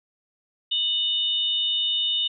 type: tone pair together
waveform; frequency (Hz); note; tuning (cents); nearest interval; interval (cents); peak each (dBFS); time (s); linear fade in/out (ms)
sine; 2960 / 3650; F#7 / A#7; 0 / -37; major third; 363; -24; 0.71-2.28; 10
effects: none